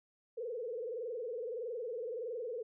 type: tone with frequency modulation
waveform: sine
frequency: 472 Hz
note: A#4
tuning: 22 cents sharp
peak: -37 dBFS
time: 0.37-2.63 s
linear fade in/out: 10 ms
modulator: 21.6 Hz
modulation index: 1.8
effects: none